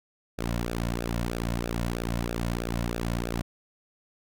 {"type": "tone with flanger", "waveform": "sawtooth", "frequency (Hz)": 58.27, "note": "A#1", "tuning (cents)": 0, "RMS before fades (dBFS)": -30, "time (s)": [0.38, 3.42], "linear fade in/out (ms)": 10, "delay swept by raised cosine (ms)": [0.95, 2.55], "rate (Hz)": 3.1, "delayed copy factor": -0.8, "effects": []}